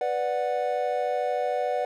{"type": "chord", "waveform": "triangle", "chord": "B minor", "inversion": "none", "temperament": "equal with one note detuned", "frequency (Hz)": [493.9, 587.3, 736.2], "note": ["B4", "D5", "F#5"], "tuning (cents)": [0, 0, -9], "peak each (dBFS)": [-27, -27, -26], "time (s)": [0.01, 1.85], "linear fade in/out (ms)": 2, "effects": []}